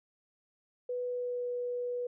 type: tone with pitch glide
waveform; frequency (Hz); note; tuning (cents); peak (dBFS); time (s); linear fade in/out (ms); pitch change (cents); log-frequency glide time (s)
sine; 493.9 to 489.4; B4 to B4; 0 to -16; -32; 0.89-2.07; 5; -16; 1.04-1.48
effects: none